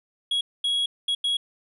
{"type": "tone bursts at uneven times", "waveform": "triangle", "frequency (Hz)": 3322, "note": "G#7", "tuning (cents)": 0, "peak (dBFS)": -20, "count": 4, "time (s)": [[0.31, 0.41], [0.64, 0.86], [1.08, 1.15], [1.24, 1.37]], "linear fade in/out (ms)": 5, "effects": ["resampled to 32000 Hz"]}